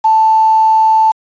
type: tone with quantisation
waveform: sine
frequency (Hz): 880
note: A5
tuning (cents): 0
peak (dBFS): -6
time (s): 0.04-1.12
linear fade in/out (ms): 10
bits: 5
effects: resampled to 16000 Hz